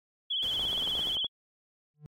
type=tone with vibrato; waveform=sine; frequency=3219 Hz; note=G7; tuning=45 cents sharp; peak=-28 dBFS; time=0.3-1.27 s; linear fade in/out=10 ms; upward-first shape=sine; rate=17 Hz; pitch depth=96 cents each way
type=noise with tremolo; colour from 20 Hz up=pink; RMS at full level=-46 dBFS; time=0.42-1.16 s; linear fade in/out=10 ms; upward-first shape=sine; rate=11 Hz; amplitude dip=25%
type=clicks; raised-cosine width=1 ms; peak=-29 dBFS; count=11; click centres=0.595 / 0.652 / 0.73 / 0.778 / 0.824 / 0.875 / 0.953 / 0.993 / 1.072 / 1.169 / 1.245 s
type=tone with exponential growth; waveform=triangle; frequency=149.3 Hz; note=D3; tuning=29 cents sharp; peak=-37 dBFS; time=1.94-2.06 s; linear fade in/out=0 ms; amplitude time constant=24 ms
effects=AAC 48 kbps